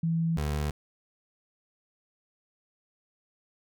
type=tone pair in turn; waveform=sine / 25% pulse; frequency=164.81 / 73.99 Hz; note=E3 / D2; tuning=0 / +13 cents; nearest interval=octave + major second; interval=1387 cents; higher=first; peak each=-24 dBFS; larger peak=neither; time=0.03-0.37 / 0.37-0.71 s; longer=neither; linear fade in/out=5 ms; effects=none